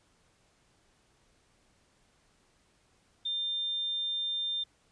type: tone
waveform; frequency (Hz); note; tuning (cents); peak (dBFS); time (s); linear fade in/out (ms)
sine; 3600; A7; +39; -30; 3.25-4.64; 10
effects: pink hiss -68 dBFS RMS until 4.91 s + resampled to 22050 Hz